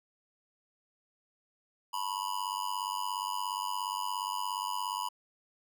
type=tone with amplitude modulation; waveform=square; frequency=981 Hz; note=B5; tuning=12 cents flat; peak=-29 dBFS; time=1.93-5.09 s; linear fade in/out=10 ms; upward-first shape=sine; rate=97.1 Hz; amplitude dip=100%; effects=none